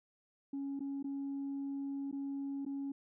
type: tone with dropouts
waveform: sine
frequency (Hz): 277.2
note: C#4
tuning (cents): 0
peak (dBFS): -35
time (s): 0.53-2.92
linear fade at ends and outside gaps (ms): 5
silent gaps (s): 0.794-0.804 / 1.028-1.042 / 2.114-2.126 / 2.651-2.662
effects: tanh soft clip ceiling -34 dBFS